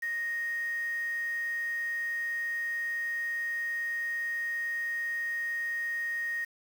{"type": "tone with quantisation", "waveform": "sine", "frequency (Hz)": 1864.7, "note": "A#6", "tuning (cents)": 0, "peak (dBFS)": -30, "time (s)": [0.02, 6.45], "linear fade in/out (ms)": 10, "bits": 8, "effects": []}